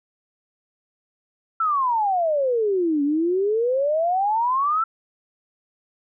sine exponential two-way sweep, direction down then up, 1350 to 280 to 1350 Hz, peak -18 dBFS, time 1.6-4.84 s, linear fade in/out 5 ms, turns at 3.03 s, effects none

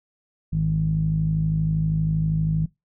sawtooth tone with low-pass filter, 52.6 Hz, G#1, 23 cents sharp, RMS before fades -22 dBFS, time 0.52-2.66 s, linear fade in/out 5 ms, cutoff 160 Hz, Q 9.4, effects noise-tail reverb RT60 0.2 s tail -22 dB re dry

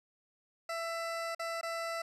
20% pulse tone with dropouts, 666 Hz, E5, 18 cents sharp, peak -30 dBFS, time 0.69-2.02 s, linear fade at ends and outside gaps 5 ms, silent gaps 1.349-1.394 / 1.612-1.63 s, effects low-pass 9000 Hz 12 dB/octave + 11-bit

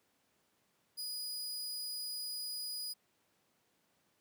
sawtooth tone, 4935 Hz, D#8, 15 cents flat, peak -36 dBFS, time 0.97-2.94 s, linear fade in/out 20 ms, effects pink hiss -75 dBFS RMS until 4.2 s + high-pass 150 Hz 12 dB/octave

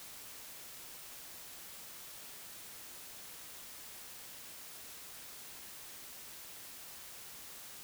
silence, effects white hiss -50 dBFS RMS until 7.83 s

